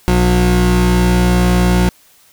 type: tone pair together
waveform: 30% pulse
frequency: 60.07 / 180 Hz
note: B1 / F#3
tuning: -47 / -47 cents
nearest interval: octave + perfect fifth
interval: 1900 cents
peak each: -10 dBFS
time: 0.08-1.89 s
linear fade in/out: 0 ms
effects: white hiss -49 dBFS RMS until 2.32 s